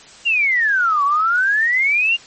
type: exponential two-way sweep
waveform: sine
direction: down then up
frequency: 2847 to 1108.7 to 2847 Hz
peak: -13 dBFS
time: 0.25-2.17 s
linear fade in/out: 20 ms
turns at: 1.04 s
effects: white hiss -42 dBFS RMS until 2.26 s + MP3 32 kbps